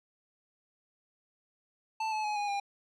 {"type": "tone with pitch steps", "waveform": "square", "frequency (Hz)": [882, 861.9, 842.2, 822.9, 804.1], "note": ["A5", "A5", "G#5", "G#5", "G5"], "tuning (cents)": [4, -36, 24, -16, 44], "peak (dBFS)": -31, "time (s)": [2, 2.6], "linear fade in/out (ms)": 5, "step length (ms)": 120, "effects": ["low-pass 5000 Hz 12 dB/octave"]}